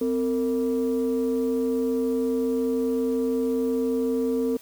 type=tone pair together; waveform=sine; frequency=257.4 / 456.4 Hz; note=C4 / A#4; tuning=-28 / -37 cents; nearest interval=minor seventh; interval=991 cents; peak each=-23 dBFS; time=0.01-4.57 s; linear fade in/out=5 ms; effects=tanh soft clip ceiling -17 dBFS + white hiss -50 dBFS RMS until 4.61 s

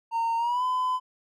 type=tone with pitch glide; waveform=triangle; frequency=918 to 1012.7 Hz; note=A#5 to B5; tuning=-27 to +43 cents; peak=-21 dBFS; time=0.11-1 s; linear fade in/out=50 ms; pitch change=+170 cents; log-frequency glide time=0.37-0.64 s; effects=tanh soft clip ceiling -17 dBFS

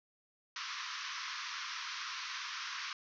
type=band-pass noise; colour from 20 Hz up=pink; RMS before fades=-42 dBFS; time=0.56-2.93 s; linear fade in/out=2 ms; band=1000 to 6100 Hz; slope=96 dB/octave; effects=none

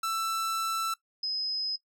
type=tone pair in turn; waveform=45% pulse / sine; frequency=1330 / 5067 Hz; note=E6 / D#8; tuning=+15 / +31 cents; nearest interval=octave + major seventh; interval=2316 cents; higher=second; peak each=-28 dBFS; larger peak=neither; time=0.03-0.94 / 1.23-1.76 s; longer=first; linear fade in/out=5 ms; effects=noise-tail reverb RT60 0.1 s tail -18 dB re dry

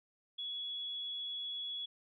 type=tone; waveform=sine; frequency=3373 Hz; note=G#7; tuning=26 cents sharp; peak=-38 dBFS; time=0.38-1.86 s; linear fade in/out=10 ms; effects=none

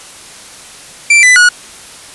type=tone with pitch steps; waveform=45% pulse; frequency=2346 / 1997 / 1456 Hz; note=D7 / B6 / F#6; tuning=-2 / +19 / -28 cents; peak=-3 dBFS; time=1.1-1.49 s; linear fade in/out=5 ms; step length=130 ms; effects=white hiss -33 dBFS RMS until 2.14 s + resampled to 24000 Hz

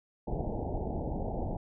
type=low-pass noise; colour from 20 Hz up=pink; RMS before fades=-34 dBFS; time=0.27-1.57 s; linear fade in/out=5 ms; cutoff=870 Hz; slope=96 dB/octave; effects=none

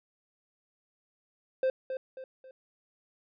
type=tone with echo; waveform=triangle; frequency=522 Hz; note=C5; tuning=4 cents flat; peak=-22 dBFS; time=1.63-1.7 s; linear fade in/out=2 ms; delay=270 ms; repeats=3; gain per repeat=-8 dB; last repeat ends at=2.51 s; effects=resampled to 11025 Hz

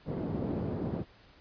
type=band-pass noise; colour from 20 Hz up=pink; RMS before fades=-34 dBFS; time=0.05-1.05 s; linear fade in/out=50 ms; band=130 to 390 Hz; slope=12 dB/octave; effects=pink hiss -59 dBFS RMS until 1.4 s + resampled to 11025 Hz

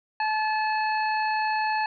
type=harmonic tone; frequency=864 Hz; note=A5; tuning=32 cents flat; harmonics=1 / 2 / 3 / 5; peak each=-24 / -30 / -34 / -38 dBFS; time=0.2-1.86 s; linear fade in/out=2 ms; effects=none

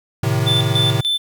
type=chord; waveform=square; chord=A diminished; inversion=none; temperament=equal; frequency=110 / 130.81 / 155.56 Hz; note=A2 / C3 / Eb3; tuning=0 / 0 / 0 cents; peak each=-20 / -20 / -24 dBFS; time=0.23-1.01 s; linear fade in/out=5 ms
type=tone with tremolo; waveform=triangle; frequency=3529 Hz; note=A7; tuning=4 cents sharp; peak=-14 dBFS; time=0.46-1.18 s; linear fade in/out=20 ms; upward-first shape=square; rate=3.4 Hz; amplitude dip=80%
effects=8-bit

